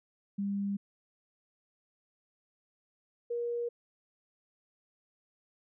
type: tone pair in turn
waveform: sine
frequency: 200 / 474.9 Hz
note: G3 / A#4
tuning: +35 / +32 cents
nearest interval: octave + minor third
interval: 1497 cents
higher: second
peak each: -30 / -31 dBFS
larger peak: first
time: 0.38-0.77 / 3.3-3.69 s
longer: neither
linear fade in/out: 10 ms
effects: none